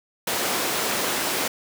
pink high-pass noise, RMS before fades -25 dBFS, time 0.27-1.48 s, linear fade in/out 5 ms, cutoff 310 Hz, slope 12 dB/octave, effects none

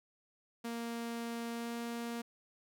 sawtooth tone with pitch glide, 233.1 to 234.6 Hz, A#3 to A#3, 0 to +11 cents, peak -34 dBFS, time 0.64-2.22 s, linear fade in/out 10 ms, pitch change +11 cents, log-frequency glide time 1.51-1.74 s, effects none

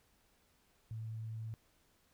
sine tone, 111.3 Hz, A2, 20 cents sharp, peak -40 dBFS, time 0.91-1.54 s, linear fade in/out 0 ms, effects pink hiss -72 dBFS RMS until 2.13 s

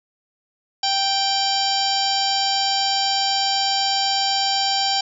harmonic tone, 784 Hz, G5, in tune, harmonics 1 / 2 / 3 / 4 / 5 / 6 / 7 / 9, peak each -22 / -34 / -34 / -25 / -30 / -24 / -27 / -31 dBFS, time 0.83-5.01 s, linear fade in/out 5 ms, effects none

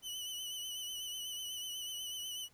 sawtooth tone with vibrato, 2991 Hz, F#7, 18 cents sharp, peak -37 dBFS, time 0.02-2.49 s, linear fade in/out 50 ms, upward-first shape sine, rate 8.1 Hz, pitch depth 43 cents each way, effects pink hiss -68 dBFS RMS until 2.53 s

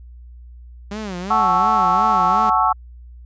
sawtooth tone with vibrato, 196 Hz, G3, in tune, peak -22 dBFS, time 0.91-2.5 s, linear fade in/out 5 ms, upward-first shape sine, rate 2.8 Hz, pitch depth 190 cents each way
sine chord, F# minor seventh, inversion none, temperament equal with one note detuned, 740 / 871.9 / 1108.7 / 1318.5 Hz, F#5 / A5 / C#6 / E6, 0 / -16 / 0 / 0 cents, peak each -20 / -19 / -18 / -19 dBFS, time 1.3-2.73 s, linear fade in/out 10 ms
effects added 60 Hz sine -37 dBFS peak until 3.25 s + resampled to 16000 Hz

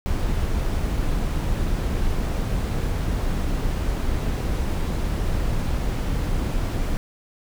brown noise, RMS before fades -23 dBFS, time 0.06-6.97 s, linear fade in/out 0 ms, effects none

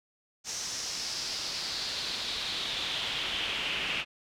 brown noise with band-pass filter sweep, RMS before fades -34 dBFS, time 0.44-4.05 s, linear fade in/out 50 ms, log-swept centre 6100 to 2700 Hz, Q 3.6, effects none

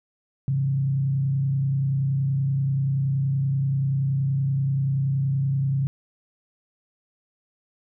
sine tone with frequency modulation, 136.1 Hz, C#3, 31 cents flat, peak -20 dBFS, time 0.48-5.87 s, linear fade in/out 0 ms, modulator 30.5 Hz, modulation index 0.43, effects none

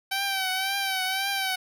10% pulse tone with vibrato, 770 Hz, G5, 31 cents flat, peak -17 dBFS, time 0.11-1.56 s, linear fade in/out 10 ms, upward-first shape triangle, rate 1.9 Hz, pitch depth 62 cents each way, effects none

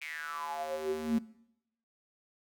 square tone with high-pass filter sweep, 77.78 Hz, D#2, in tune, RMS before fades -35 dBFS, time 0.01-1.19 s, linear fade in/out 10 ms, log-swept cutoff 2400 to 210 Hz, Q 9.1, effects noise-tail reverb RT60 0.8 s tail -20 dB re dry

